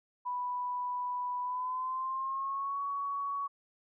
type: tone with pitch glide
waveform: sine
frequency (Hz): 987.8 to 1121.7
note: B5 to C#6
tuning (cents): 0 to +20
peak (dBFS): -32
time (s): 0.25-3.48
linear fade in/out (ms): 20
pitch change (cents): +220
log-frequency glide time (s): 1.42-2.8
effects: none